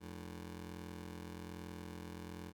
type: ring-modulated tone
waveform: 20% pulse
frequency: 130 Hz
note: C3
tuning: 11 cents flat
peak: -38 dBFS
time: 0-2.53 s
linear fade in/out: 50 ms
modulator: 44.4 Hz
effects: none